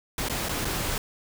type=noise with dropouts; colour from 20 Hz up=pink; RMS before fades=-29 dBFS; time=0.18-0.98 s; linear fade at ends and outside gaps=2 ms; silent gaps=0.286-0.297 / 0.487-0.492 / 0.648-0.652 s; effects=none